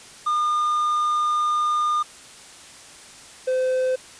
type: tone pair in turn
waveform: triangle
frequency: 1213 / 514.3 Hz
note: D#6 / C5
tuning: -44 / -30 cents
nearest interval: octave + minor third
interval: 1486 cents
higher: first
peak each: -17 dBFS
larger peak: neither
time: 0.26-2.03 / 3.47-3.96 s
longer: first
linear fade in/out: 10 ms
effects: white hiss -44 dBFS RMS until 4.19 s + resampled to 22050 Hz